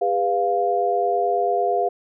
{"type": "chord", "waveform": "sine", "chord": "F diminished", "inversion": "first", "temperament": "equal with one note detuned", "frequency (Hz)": [404.9, 493.9, 698.5], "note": ["Ab4", "Cb5", "F5"], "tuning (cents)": [-44, 0, 0], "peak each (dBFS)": [-23, -25, -20], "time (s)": [0.01, 1.89], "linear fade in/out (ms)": 10, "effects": []}